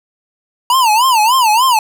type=tone with vibrato; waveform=square; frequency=945 Hz; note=A#5; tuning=23 cents sharp; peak=-9 dBFS; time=0.7-1.79 s; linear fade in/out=2 ms; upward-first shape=sine; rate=3.4 Hz; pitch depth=200 cents each way; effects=none